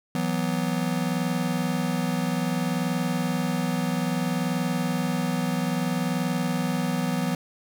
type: chord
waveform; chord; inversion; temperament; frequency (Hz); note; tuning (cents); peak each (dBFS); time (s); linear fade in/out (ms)
square; E suspended second; none; just; 164.81 / 185.42 / 247.2; E3 / F#3 / B3; 0 / +4 / +2; -29; 0.15-7.35; 2
effects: none